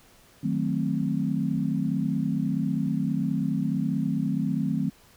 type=chord; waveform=sine; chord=D# diminished seventh; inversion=none; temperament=equal; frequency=155.56 / 185 / 220 / 261.6 Hz; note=D#3 / F#3 / A3 / C4; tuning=0 / 0 / 0 / 0 cents; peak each=-29 dBFS; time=0.43-4.9 s; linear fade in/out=10 ms; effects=pink hiss -56 dBFS RMS until 5.16 s